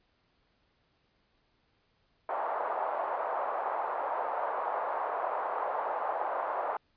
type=band-pass noise; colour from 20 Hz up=white; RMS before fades=-33 dBFS; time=2.29-6.77 s; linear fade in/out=2 ms; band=580 to 1000 Hz; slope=24 dB/octave; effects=pink hiss -72 dBFS RMS until 6.96 s + resampled to 11025 Hz